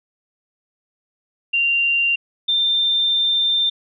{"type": "tone pair in turn", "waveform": "sine", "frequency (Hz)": [2774, 3588], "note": ["F7", "A7"], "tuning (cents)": [-12, 33], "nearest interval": "major third", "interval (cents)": 445, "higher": "second", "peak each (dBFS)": -15, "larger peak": "neither", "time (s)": [[1.53, 2.16], [2.48, 3.7]], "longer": "second", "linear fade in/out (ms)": 10, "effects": []}